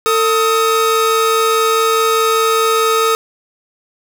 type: tone pair together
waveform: 45% pulse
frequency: 449.6 / 1264 Hz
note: A4 / D#6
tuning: +37 / +27 cents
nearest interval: octave + tritone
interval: 1790 cents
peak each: -14 dBFS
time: 0.06-3.15 s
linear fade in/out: 0 ms
effects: none